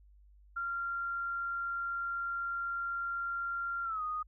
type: tone with pitch glide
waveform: sine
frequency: 1384 to 1240.1 Hz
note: F6 to D#6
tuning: -16 to -6 cents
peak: -33 dBFS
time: 0.56-4.23 s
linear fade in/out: 10 ms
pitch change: -190 cents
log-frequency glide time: 3.84-4.02 s
effects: added 50 Hz sine -57 dBFS peak until 4.27 s